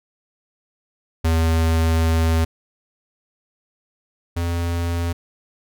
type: tone pair in turn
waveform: square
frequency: 81.5 / 85.37 Hz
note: E2 / F2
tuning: -19 / -39 cents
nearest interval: minor second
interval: 80 cents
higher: second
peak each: -16 / -21 dBFS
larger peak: first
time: 1.24-2.45 / 4.36-5.13 s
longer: first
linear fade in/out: 10 ms
effects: none